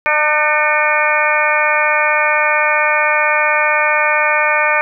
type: harmonic tone with a mistuned harmonic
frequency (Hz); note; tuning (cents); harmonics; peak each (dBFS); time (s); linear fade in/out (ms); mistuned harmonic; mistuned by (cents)
301.3; D4; +44; 2 / 3 / 4 / 5 / 6 / 7 / 8; -19 / -19 / -19 / -19 / -19 / -19 / -19; 0.06-4.81; 0; 7; +74
effects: none